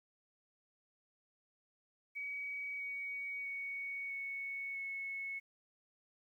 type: tone with pitch steps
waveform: sine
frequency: 2265 / 2248 / 2231 / 2215 / 2198 Hz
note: C#7 / C#7 / C#7 / C#7 / C#7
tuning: +37 / +24 / +11 / -2 / -15 cents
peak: -39 dBFS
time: 2.15-5.4 s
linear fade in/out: 20 ms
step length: 650 ms
effects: 12-bit